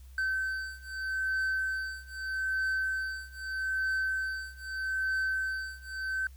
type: beating tone pair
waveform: triangle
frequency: 1539 / 1539.8 Hz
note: G6 / G6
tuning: -32 / -31 cents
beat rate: 0.8 Hz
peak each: -32 / -31 dBFS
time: 0.18-6.27 s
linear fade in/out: 2 ms
effects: added 65 Hz sine -47 dBFS peak until 6.36 s + white hiss -64 dBFS RMS until 6.36 s